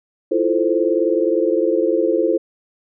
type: chord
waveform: sine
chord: F major seventh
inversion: third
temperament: equal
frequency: 329.6 / 349.2 / 440 / 523.3 Hz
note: E4 / F4 / A4 / C5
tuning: 0 / 0 / 0 / 0 cents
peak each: -20 dBFS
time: 0.31-2.38 s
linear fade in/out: 10 ms
effects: none